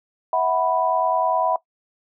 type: chord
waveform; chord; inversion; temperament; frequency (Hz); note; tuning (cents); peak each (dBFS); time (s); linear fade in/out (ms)
sine; E suspended second; none; equal with one note detuned; 650.2 / 740 / 987.8; E5 / F#5 / B5; -24 / 0 / 0; -22; 0.33-1.56; 2
effects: noise-tail reverb RT60 0.1 s tail -18 dB re dry